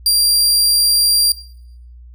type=tone; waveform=sawtooth; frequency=4751 Hz; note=D8; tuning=19 cents sharp; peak=-8 dBFS; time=0.06-1.32 s; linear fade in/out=2 ms; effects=noise-tail reverb RT60 0.7 s tail -18 dB re dry + added 60 Hz sine -36 dBFS peak until 2.14 s